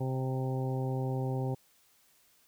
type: harmonic tone with a mistuned harmonic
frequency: 130.81 Hz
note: C3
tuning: in tune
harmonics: 1 / 2 / 3 / 4 / 5 / 6 / 7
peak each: -31 / -39 / -39 / -41 / -51 / -43 / -49 dBFS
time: 0-1.55 s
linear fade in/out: 10 ms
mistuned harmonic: 5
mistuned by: -39 cents
effects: white hiss -66 dBFS RMS until 2.47 s